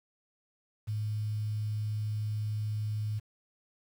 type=tone with quantisation; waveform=sine; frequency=106.7 Hz; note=G#2; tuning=47 cents sharp; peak=-30 dBFS; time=0.87-3.2 s; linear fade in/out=20 ms; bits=9; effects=none